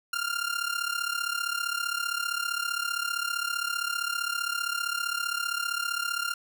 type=tone with amplitude modulation; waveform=sawtooth; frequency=1397 Hz; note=F6; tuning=in tune; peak=-21 dBFS; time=0.13-6.34 s; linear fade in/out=5 ms; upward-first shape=sine; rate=35.3 Hz; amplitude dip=80%; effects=none